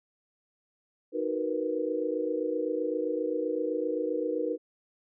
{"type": "chord", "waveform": "sine", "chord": "B major seventh", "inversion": "first", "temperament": "equal", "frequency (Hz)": [311.1, 370, 466.2, 493.9], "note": ["D#4", "F#4", "A#4", "B4"], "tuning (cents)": [0, 0, 0, 0], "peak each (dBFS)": [-33, -36, -32, -32], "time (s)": [1.12, 4.58], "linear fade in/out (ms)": 50, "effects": []}